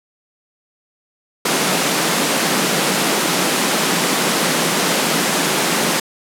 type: high-pass noise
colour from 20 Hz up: pink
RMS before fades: -17 dBFS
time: 1.45-6 s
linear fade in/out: 5 ms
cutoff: 160 Hz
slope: 48 dB/octave
effects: low-pass 12000 Hz 12 dB/octave